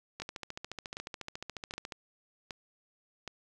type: two click trains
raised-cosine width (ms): 0.2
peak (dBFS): -22 / -22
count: 5 / 25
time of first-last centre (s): 0.2-3.277 / 0.22-1.922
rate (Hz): 1.3 / 14.1
effects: none